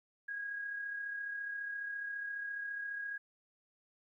sine tone with amplitude modulation, 1643 Hz, G#6, 19 cents flat, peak -36 dBFS, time 0.28-3.18 s, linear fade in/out 10 ms, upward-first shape sine, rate 34.6 Hz, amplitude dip 40%, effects 13-bit

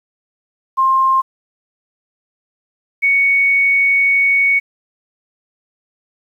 sine tone pair in turn, 1059 / 2227 Hz, C6 / C#7, +21 / +7 cents, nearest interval octave + minor second, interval 1286 cents, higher second, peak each -10 dBFS, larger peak neither, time 0.77-1.22 / 3.02-4.6 s, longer second, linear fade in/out 20 ms, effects 8-bit

